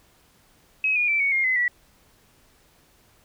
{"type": "tone with pitch steps", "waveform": "sine", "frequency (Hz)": [2551, 2439, 2331, 2228, 2130, 2036, 1946.7], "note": ["D#7", "D#7", "D7", "C#7", "C7", "C7", "B6"], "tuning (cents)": [43, -35, -14, 8, 30, -48, -25], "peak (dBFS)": -19, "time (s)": [0.84, 1.68], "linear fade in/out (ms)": 2, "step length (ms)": 120, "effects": ["pink hiss -59 dBFS RMS until 3.24 s"]}